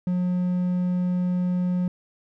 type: tone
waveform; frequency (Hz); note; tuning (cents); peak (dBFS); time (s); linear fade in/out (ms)
triangle; 180; F#3; -47; -19; 0.07-1.88; 2
effects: none